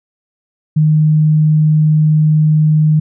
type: tone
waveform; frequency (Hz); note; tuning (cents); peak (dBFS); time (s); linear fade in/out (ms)
sine; 154.1; D#3; -16; -7; 0.76-3; 10
effects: none